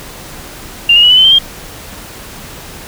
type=tone with pitch steps; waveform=sine; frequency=2793 / 2858 / 2925 / 2993 / 3063 / 3135 / 3208 Hz; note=F7 / F7 / F#7 / F#7 / G7 / G7 / G7; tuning=-1 / +39 / -21 / +19 / -41 / -1 / +39 cents; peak=-3 dBFS; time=0.89-1.387 s; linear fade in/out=5 ms; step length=71 ms; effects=pink hiss -30 dBFS RMS until 2.87 s

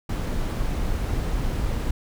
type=noise; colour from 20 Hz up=brown; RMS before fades=-25 dBFS; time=0.09-1.91 s; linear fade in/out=5 ms; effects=none

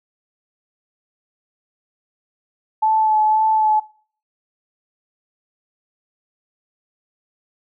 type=tone with vibrato; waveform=sine; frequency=867 Hz; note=A5; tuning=26 cents flat; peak=-13 dBFS; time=2.82-3.8 s; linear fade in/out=10 ms; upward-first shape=sine; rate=1.9 Hz; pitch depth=18 cents each way; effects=noise-tail reverb RT60 0.5 s tail -23 dB re dry

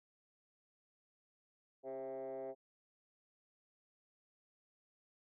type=tone with frequency modulation; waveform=sine; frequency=531 Hz; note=C5; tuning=25 cents sharp; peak=-40 dBFS; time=1.83-2.55 s; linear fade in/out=50 ms; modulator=131 Hz; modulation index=1.4; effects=tanh soft clip ceiling -39 dBFS

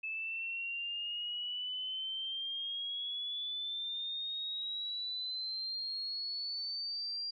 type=exponential sweep; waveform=sine; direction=up; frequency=2610 to 4774 Hz; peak=-36 dBFS; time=0.03-7.31 s; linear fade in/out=10 ms; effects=none

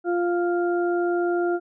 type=harmonic tone; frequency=349.2 Hz; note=F4; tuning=in tune; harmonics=1 / 2 / 4; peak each=-21 / -28 / -32 dBFS; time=0.04-1.6 s; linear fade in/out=50 ms; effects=none

